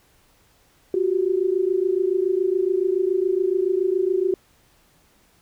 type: tone pair together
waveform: sine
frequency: 359.2 / 386.3 Hz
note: F4 / G4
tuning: +49 / -25 cents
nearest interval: minor second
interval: 126 cents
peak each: -21 dBFS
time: 0.94-4.34 s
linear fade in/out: 2 ms
effects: pink hiss -59 dBFS RMS until 5.41 s